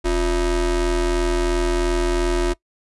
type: ring-modulated tone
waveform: square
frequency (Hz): 155.56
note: D#3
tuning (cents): 0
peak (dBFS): -15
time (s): 0.04-2.54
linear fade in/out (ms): 20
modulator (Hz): 197
effects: noise-tail reverb RT60 0.1 s tail -21 dB re dry + resampled to 24000 Hz